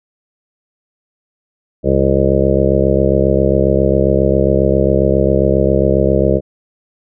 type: harmonic tone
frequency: 67.4 Hz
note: C#2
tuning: 48 cents flat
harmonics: 1 / 2 / 3 / 5 / 6 / 7 / 8 / 9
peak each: -18 / -18 / -18 / -18 / -18 / -18 / -18 / -18 dBFS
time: 1.83-6.41 s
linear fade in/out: 50 ms
effects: none